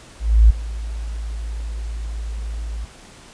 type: tone with ADSR envelope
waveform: sine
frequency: 55 Hz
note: A1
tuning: in tune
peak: -5 dBFS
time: 0.19-2.85 s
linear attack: 310 ms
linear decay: 9 ms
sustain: -19 dB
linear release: 4 ms
effects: pink hiss -44 dBFS RMS until 3.33 s + resampled to 22050 Hz